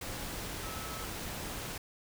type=tone in noise; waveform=sine; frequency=1300 Hz; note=E6; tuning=24 cents flat; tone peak=-46 dBFS; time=0.63-1.05 s; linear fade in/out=5 ms; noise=pink; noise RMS=-40 dBFS; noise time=0.01-1.78 s; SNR=-9 dB; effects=none